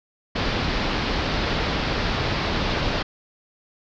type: low-pass noise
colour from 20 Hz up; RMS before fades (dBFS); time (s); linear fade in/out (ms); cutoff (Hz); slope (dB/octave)
pink; -24; 0.35-3.03; 10; 5000; 48
effects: none